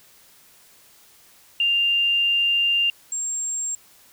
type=tone pair in turn; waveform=sine; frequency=2794 / 7459 Hz; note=F7 / A#8; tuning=0 / 0 cents; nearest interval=octave + perfect fourth; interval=1700 cents; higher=second; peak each=-17 / -24 dBFS; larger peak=first; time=1.6-2.9 / 3.12-3.75 s; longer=first; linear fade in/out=2 ms; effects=white hiss -53 dBFS RMS until 4.12 s